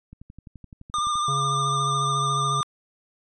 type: click train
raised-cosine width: 5 ms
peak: -30 dBFS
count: 13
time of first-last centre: 0.13-1.156 s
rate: 11.7 Hz
type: tone with vibrato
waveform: square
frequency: 1201 Hz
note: D6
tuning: 38 cents sharp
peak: -23 dBFS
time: 0.94-2.63 s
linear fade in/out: 0 ms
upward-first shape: sine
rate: 14 Hz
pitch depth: 30 cents each way
type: harmonic tone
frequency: 139 Hz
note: C#3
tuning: 5 cents sharp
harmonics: 1 / 3 / 5 / 7 / 8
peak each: -27 / -37 / -41 / -44 / -45 dBFS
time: 1.28-2.61 s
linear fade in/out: 2 ms
effects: resampled to 22050 Hz